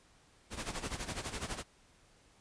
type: noise with tremolo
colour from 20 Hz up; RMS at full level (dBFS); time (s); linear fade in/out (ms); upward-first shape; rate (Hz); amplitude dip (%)
pink; -37; 0.5-1.64; 50; sine; 12; 75
effects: pink hiss -65 dBFS RMS until 2.4 s + resampled to 22050 Hz